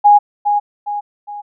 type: tone with echo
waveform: sine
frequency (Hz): 825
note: G#5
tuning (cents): -12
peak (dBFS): -4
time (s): 0.04-0.19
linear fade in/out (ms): 20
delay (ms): 410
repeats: 3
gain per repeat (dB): -7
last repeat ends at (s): 1.42
effects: none